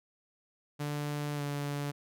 sawtooth tone with pitch glide, 146.83 to 143.89 Hz, D3 to D3, 0 to -35 cents, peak -29 dBFS, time 0.79-1.92 s, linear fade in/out 20 ms, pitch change -35 cents, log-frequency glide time 1.35-1.42 s, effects none

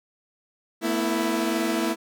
sawtooth chord, A suspended second, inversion none, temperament equal with one note detuned, 224.4 / 246.9 / 329.6 Hz, A3 / B3 / E4, +34 / 0 / 0 cents, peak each -24 / -26 / -21 dBFS, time 0.81-1.96 s, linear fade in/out 50 ms, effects none

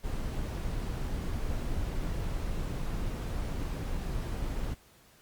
brown noise, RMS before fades -33 dBFS, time 0.03-4.75 s, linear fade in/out 20 ms, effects pink hiss -60 dBFS RMS until 5.21 s + Opus 48 kbps

